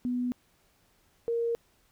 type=tone pair in turn; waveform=sine; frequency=246.9 / 466.1 Hz; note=B3 / A#4; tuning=0 / 0 cents; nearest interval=major seventh; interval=1100 cents; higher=second; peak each=-27 / -26 dBFS; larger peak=second; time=0.05-0.32 / 1.28-1.55 s; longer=neither; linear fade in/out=0 ms; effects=pink hiss -67 dBFS RMS until 1.91 s